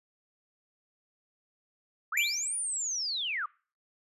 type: linear two-way sweep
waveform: sine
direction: up then down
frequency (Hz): 1118 to 9650 to 1118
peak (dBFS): -30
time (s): 2.12-3.46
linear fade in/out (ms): 5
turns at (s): 2.56
type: tone with exponential decay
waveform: square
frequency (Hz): 2349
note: D7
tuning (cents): 0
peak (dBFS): -23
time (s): 2.17-2.57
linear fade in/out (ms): 5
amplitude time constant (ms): 86
effects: noise-tail reverb RT60 0.4 s tail -25 dB re dry + resampled to 32000 Hz